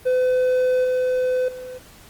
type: tone with level steps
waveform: triangle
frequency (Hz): 507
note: B4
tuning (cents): +45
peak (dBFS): -14 / -16 / -30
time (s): 0.05-1.79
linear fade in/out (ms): 20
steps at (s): 0.84 / 1.48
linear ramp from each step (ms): 5
effects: pink hiss -47 dBFS RMS until 2.09 s + Opus 32 kbps